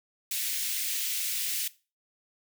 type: high-pass noise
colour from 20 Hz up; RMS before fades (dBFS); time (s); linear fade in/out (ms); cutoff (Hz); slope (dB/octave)
white; -31; 0.31-1.68; 5; 2100; 24
effects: noise-tail reverb RT60 0.3 s tail -18 dB re dry